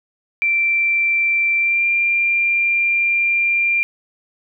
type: tone with pitch glide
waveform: sine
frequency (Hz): 2349 to 2383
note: D7 to D7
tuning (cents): 0 to +25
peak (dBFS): -14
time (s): 0.42-3.83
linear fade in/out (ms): 0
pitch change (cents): +25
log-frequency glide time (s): 1.58-1.86
effects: none